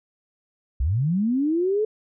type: linear sweep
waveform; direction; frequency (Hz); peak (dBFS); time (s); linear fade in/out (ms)
sine; up; 55 to 440; -19; 0.8-1.85; 5
effects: none